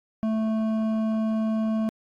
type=tone with hard clipping; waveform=sine; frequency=220 Hz; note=A3; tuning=in tune; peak=-24 dBFS; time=0.23-1.89 s; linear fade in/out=0 ms; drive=9 dB; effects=AAC 64 kbps